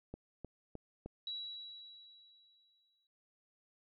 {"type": "click train", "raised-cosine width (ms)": 2, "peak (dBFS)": -31, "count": 4, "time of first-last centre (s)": [0.14, 1.06], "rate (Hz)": 3.26}
{"type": "tone with exponential decay", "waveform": "sine", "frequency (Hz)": 3904, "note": "B7", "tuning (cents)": -21, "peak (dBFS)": -38, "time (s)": [1.27, 3.07], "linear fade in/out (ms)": 2, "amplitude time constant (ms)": 390}
{"effects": []}